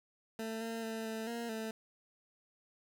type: tone with pitch steps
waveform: 20% pulse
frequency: 222.9 / 227.3 / 223.4 / 221.9 / 234.2 / 221.3 Hz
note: A3 / A#3 / A3 / A3 / A#3 / A3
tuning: +23 / -43 / +27 / +15 / +8 / +10 cents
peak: -33 dBFS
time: 0.39-1.71 s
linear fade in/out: 2 ms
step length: 220 ms
effects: none